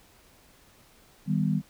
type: chord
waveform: sine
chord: Eb augmented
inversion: none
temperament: equal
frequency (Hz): 155.56 / 196 / 246.9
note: Eb3 / G3 / B3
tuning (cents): 0 / 0 / 0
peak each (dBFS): -26 / -26 / -31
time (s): 1.26-1.62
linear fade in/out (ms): 50
effects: pink hiss -58 dBFS RMS until 1.69 s